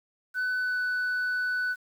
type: tone with pitch glide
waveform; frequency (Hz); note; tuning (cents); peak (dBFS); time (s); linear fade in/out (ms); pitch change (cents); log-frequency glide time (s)
sine; 1502 to 1491.6; F#6 to F#6; +26 to +14; -23; 0.34-1.76; 50; -12; 0.57-0.79
effects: tanh soft clip ceiling -25 dBFS + 9-bit